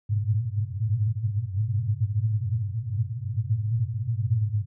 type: band-pass noise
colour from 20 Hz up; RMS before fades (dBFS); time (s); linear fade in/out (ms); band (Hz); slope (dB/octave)
pink; -26; 0.09-4.66; 20; 100 to 120; 96
effects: none